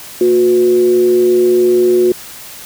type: tone with frequency modulation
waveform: sine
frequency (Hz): 362.9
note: F#4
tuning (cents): -34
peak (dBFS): -7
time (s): 0.21-2.12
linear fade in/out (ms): 2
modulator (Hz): 136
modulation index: 0.35
effects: white hiss -32 dBFS RMS until 2.65 s